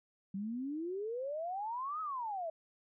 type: exponential two-way sweep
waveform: sine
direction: up then down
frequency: 188.9 to 1298 to 630 Hz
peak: -36 dBFS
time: 0.34-2.5 s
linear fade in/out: 5 ms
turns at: 2.01 s
effects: none